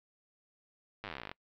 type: slowing click train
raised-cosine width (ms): 0.3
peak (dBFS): -24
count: 20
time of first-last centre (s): 1.04-1.315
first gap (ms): 9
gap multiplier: 1.05
effects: noise-tail reverb RT60 0.1 s tail -25 dB re dry + low-pass 4000 Hz 12 dB/octave